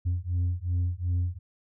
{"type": "beating tone pair", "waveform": "sine", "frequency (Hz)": [87.31, 90.01], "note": ["F2", "F#2"], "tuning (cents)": [0, -47], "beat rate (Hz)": 2.7, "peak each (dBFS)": -26, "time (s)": [0.05, 1.39], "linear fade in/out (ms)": 20, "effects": ["tanh soft clip ceiling -22 dBFS"]}